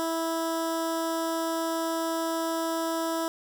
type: tone with notch filter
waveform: 15% pulse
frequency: 327.9 Hz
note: E4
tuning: 9 cents flat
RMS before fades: -29 dBFS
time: 0-3.28 s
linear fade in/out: 0 ms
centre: 2500 Hz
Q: 1.3
effects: none